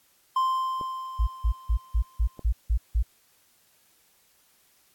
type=tone with exponential decay; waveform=triangle; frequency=1044 Hz; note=C6; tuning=4 cents flat; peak=-18 dBFS; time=0.36-2.43 s; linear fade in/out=5 ms; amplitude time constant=450 ms
type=clicks; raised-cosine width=2 ms; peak=-26 dBFS; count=2; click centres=0.812 / 2.393 s
type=tone bursts; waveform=sine; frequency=56 Hz; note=A1; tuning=31 cents sharp; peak=-19 dBFS; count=8; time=1.19-3.028 s; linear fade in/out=10 ms; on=81 ms; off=170 ms
effects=white hiss -63 dBFS RMS until 4.94 s + AAC 64 kbps